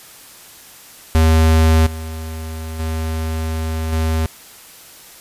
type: tone with level steps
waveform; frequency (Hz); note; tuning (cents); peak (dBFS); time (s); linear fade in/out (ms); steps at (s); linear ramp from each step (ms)
square; 80; D#2; +49; -10 / -26 / -20 / -16; 1.15-4.26; 0; 1.86 / 2.79 / 3.92; 10
effects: white hiss -41 dBFS RMS until 5.2 s + resampled to 32000 Hz